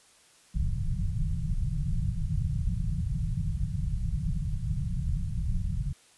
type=low-pass noise; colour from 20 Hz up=pink; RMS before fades=-29 dBFS; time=0.54-5.93 s; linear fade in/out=5 ms; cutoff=180 Hz; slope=96 dB/octave; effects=white hiss -59 dBFS RMS until 6.17 s + resampled to 24000 Hz